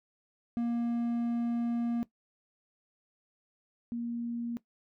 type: tone pair in turn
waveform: triangle / sine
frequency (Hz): 235.7 / 235.7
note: A#3 / A#3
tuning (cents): +19 / +19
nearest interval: unison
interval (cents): 0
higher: neither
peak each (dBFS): -26 / -32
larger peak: first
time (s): 0.57-2.03 / 3.92-4.57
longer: first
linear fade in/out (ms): 0
effects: noise-tail reverb RT60 0.1 s tail -17 dB re dry